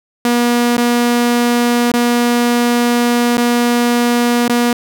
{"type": "tone with dropouts", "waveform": "sawtooth", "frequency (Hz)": 240, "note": "B3", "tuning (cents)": -49, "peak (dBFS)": -7, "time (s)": [0.25, 4.73], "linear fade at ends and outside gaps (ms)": 2, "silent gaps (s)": [[0.769, 0.779], [1.918, 1.938], [3.372, 3.379], [4.481, 4.496]], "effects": []}